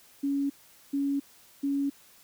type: tone bursts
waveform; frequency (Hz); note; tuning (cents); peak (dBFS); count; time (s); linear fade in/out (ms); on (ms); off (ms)
sine; 279.7; C#4; +16; -25; 3; 0.23-1.9; 10; 270; 430
effects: white hiss -57 dBFS RMS until 2.23 s